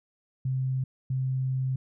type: tone pair in turn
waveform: sine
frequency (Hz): 130.81 / 130.81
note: C3 / C3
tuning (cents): 0 / 0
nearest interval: unison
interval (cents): 0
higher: neither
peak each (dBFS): -25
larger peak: neither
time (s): 0.45-0.84 / 1.1-1.76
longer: second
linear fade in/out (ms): 5
effects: none